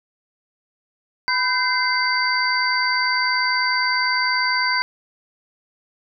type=tone cluster; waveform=sine; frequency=998 / 1537 / 2072 / 4641 Hz; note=B5 / G6 / C7 / D8; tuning=+18 / -35 / -17 / -21 cents; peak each=-23 dBFS; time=1.28-4.82 s; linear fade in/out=0 ms; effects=none